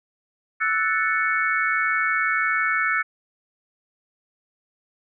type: chord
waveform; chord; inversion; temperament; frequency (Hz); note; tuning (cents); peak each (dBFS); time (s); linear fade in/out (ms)
sine; F# minor seventh; third; equal; 1318.5 / 1480 / 1760 / 2217; E6 / F#6 / A6 / C#7; 0 / 0 / 0 / 0; -25; 0.6-3.03; 20
effects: none